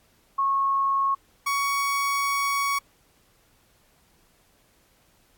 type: tone pair in turn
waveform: sine / 30% pulse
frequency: 1095 / 1119.9 Hz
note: C#6 / C#6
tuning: -22 / +17 cents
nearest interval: unison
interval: 39 cents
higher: second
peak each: -20 dBFS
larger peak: neither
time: 0.38-1.15 / 1.46-2.79 s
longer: second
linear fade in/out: 10 ms
effects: pink hiss -62 dBFS RMS until 5.37 s + AAC 64 kbps